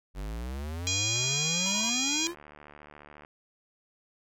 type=exponential sweep; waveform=square; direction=up; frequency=46.25 to 357.9 Hz; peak=-34 dBFS; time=0.14-2.35 s; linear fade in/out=50 ms
type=harmonic tone; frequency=815 Hz; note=G#5; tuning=33 cents flat; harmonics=3 / 4 / 5 / 6 / 7 / 8 / 9; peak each=-34 / -33 / -36 / -37 / -34 / -34 / -35 dBFS; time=0.87-2.27 s; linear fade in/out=0 ms
type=click train; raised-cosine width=0.5 ms; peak=-33 dBFS; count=156; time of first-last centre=1.16-3.249 s; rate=74.2 Hz
type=tone bursts; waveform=square; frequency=969 Hz; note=B5; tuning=33 cents flat; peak=-38 dBFS; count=3; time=1.66-1.894 s; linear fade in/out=0 ms; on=62 ms; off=24 ms
effects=none